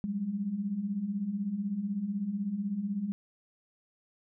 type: beating tone pair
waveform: sine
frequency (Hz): 188.5 / 204.5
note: F#3 / G#3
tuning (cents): +32 / -26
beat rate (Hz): 16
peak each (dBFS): -37 / -31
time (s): 0.04-3.12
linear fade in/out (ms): 0
effects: none